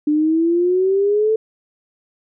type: exponential sweep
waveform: sine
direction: up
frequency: 295.6 to 444.2 Hz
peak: -13 dBFS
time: 0.07-1.36 s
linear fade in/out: 5 ms
effects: none